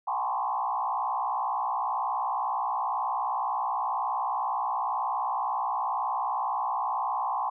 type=tone with frequency modulation; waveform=sine; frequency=932.3 Hz; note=A#5; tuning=in tune; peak=-26 dBFS; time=0.07-7.5 s; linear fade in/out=10 ms; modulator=61 Hz; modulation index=2.9; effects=none